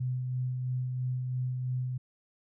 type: tone with tremolo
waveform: sine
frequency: 126.9 Hz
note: B2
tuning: 47 cents sharp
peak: -28 dBFS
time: 0-1.98 s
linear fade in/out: 10 ms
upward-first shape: sine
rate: 3 Hz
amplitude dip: 30%
effects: none